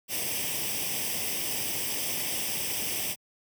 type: noise with comb filter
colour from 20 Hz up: white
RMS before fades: -31 dBFS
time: 0.08-3.16 s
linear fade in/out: 50 ms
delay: 0.36 ms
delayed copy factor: +0.75
effects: high-pass 80 Hz 12 dB/octave